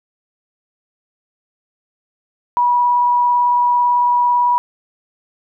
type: tone with vibrato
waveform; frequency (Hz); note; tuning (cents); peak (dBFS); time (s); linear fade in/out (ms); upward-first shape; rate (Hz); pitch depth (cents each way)
sine; 972; B5; -28; -11; 2.57-4.58; 0; sine; 18; 10
effects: none